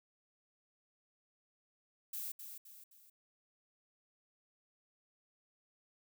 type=noise with echo; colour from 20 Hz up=violet; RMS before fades=-42 dBFS; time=2.13-2.32 s; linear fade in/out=5 ms; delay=260 ms; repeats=3; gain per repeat=-7 dB; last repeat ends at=3.1 s; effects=none